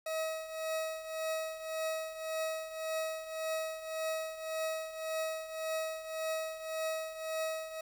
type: tone with tremolo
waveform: 40% pulse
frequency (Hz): 638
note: D#5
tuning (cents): +43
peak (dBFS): -31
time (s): 0.06-7.81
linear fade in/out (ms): 5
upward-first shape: triangle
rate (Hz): 1.8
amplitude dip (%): 75
effects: 10-bit